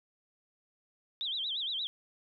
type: tone with vibrato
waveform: sine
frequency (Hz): 3500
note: A7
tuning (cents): -10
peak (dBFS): -32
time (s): 1.21-1.87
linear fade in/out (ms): 0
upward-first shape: sine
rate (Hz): 8.6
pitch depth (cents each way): 210
effects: none